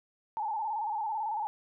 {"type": "tone with vibrato", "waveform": "sine", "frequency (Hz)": 863, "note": "A5", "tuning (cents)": -34, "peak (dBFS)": -30, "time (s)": [0.37, 1.47], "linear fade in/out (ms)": 0, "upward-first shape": "square", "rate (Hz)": 18, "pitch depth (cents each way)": 64, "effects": []}